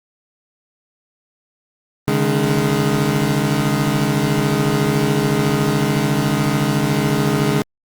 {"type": "chord", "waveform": "25% pulse", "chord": "C# suspended second", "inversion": "none", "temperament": "equal with one note detuned", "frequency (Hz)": [138.59, 152.45, 207.7], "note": ["C#3", "D#3", "G#3"], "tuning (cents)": [0, -35, 0], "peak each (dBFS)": -16, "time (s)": [2.08, 7.62], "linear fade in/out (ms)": 0, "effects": ["Opus 32 kbps"]}